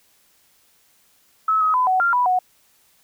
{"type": "tone with pitch steps", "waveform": "sine", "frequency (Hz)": [1295, 1268, 1007, 747, 1388, 986, 735], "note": ["E6", "D#6", "B5", "F#5", "F6", "B5", "F#5"], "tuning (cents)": [-31, 32, 33, 16, -11, -3, -12], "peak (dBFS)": -15, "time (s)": [1.48, 2.39], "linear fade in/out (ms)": 5, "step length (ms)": 130, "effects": ["white hiss -59 dBFS RMS until 3.03 s"]}